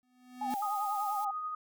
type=tone with exponential growth; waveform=square; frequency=250.5 Hz; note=B3; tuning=25 cents sharp; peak=-34 dBFS; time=0.03-0.54 s; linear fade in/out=0 ms; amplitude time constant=110 ms
type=tone with vibrato; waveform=sine; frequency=816 Hz; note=G#5; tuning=31 cents flat; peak=-32 dBFS; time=0.41-1.31 s; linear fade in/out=5 ms; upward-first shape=triangle; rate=10 Hz; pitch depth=92 cents each way
type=noise; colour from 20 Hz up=blue; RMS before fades=-49 dBFS; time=0.5-1.25 s; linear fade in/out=5 ms
type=tone with tremolo; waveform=sine; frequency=1244.5 Hz; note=D#6; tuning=in tune; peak=-33 dBFS; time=0.62-1.55 s; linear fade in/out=5 ms; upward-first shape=sine; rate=11 Hz; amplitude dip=30%
effects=none